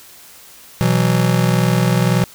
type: chord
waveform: square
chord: B suspended fourth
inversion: none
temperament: just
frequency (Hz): 123.47 / 164.63 / 185.21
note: B2 / E3 / F#3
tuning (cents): 0 / -2 / +2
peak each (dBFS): -17 / -18 / -19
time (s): 0.81-2.24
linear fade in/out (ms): 0
effects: white hiss -42 dBFS RMS until 2.34 s